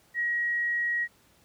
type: tone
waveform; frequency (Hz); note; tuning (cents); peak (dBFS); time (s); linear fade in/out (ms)
sine; 1900; A#6; +33; -25; 0.14-1.08; 50
effects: pink hiss -62 dBFS RMS until 1.44 s + high-pass 60 Hz 12 dB/octave